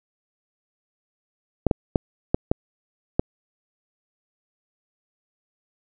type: clicks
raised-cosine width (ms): 2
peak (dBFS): -4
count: 6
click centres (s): 1.667 / 1.712 / 1.958 / 2.345 / 2.515 / 3.195
effects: none